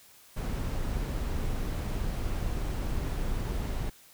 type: noise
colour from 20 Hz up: brown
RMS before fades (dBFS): -31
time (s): 0.36-3.9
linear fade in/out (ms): 10
effects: white hiss -56 dBFS RMS until 4.13 s